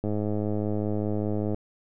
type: click train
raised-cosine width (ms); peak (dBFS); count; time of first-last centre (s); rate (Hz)
2; -16; 159; 0.04-1.545; 105
effects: none